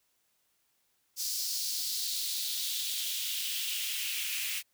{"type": "noise with high-pass filter sweep", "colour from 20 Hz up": "white", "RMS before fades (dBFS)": -34, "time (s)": [1.16, 4.63], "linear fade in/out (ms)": 50, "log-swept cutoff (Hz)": [5100, 2400], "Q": 3, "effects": ["white hiss -74 dBFS RMS until 4.73 s"]}